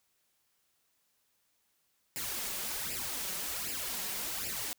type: noise with flanger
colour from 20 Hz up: white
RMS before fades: -37 dBFS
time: 2.16-4.73 s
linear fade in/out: 0 ms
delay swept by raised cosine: 0.4 to 5.4 ms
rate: 1.3 Hz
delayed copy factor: +0.75
effects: white hiss -75 dBFS RMS until 4.78 s